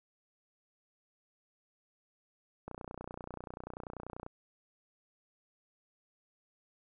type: click train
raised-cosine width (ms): 1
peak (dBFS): -28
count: 49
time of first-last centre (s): 2.68-4.264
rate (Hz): 30.3
effects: none